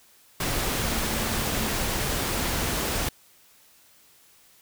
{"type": "tone in noise", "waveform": "sine", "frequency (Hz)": 220.9, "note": "A3", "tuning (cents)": 7, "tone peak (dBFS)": -36, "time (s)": [0.83, 1.69], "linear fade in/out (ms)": 5, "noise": "pink", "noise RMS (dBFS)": -27, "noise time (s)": [0.4, 3.09], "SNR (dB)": -12, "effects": ["white hiss -57 dBFS RMS until 4.61 s"]}